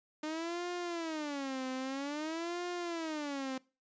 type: tone with vibrato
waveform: sawtooth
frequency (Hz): 302.7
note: D#4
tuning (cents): -48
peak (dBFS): -32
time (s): 0.23-3.58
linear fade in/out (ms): 5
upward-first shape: sine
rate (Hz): 0.51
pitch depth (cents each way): 270
effects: noise-tail reverb RT60 0.3 s tail -21 dB re dry + resampled to 16000 Hz